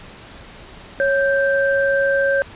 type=tone pair together; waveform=sine; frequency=552.3 / 1568 Hz; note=C#5 / G6; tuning=-6 / 0 cents; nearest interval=octave + tritone; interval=1806 cents; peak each=-16 / -19 dBFS; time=1-2.42 s; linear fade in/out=0 ms; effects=pink hiss -40 dBFS RMS until 2.55 s + resampled to 8000 Hz